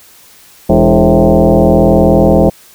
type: tone with frequency modulation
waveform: sine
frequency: 163.5 Hz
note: E3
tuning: 14 cents flat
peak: -4 dBFS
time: 0.69-2.5 s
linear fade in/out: 10 ms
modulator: 123 Hz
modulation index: 4.4
effects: white hiss -41 dBFS RMS until 2.74 s